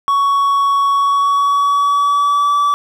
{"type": "tone with pitch glide", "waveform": "triangle", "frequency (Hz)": [1117, 1153.7], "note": ["C#6", "D6"], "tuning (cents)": [13, -31], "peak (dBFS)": -9, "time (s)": [0.08, 2.74], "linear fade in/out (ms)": 0, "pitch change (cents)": 56, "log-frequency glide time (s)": [0.92, 2.54], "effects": []}